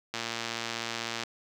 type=click train; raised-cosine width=0.2 ms; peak=-15 dBFS; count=128; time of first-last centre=0.14-1.235 s; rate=116 Hz; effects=high-pass 80 Hz 12 dB/octave + 8-bit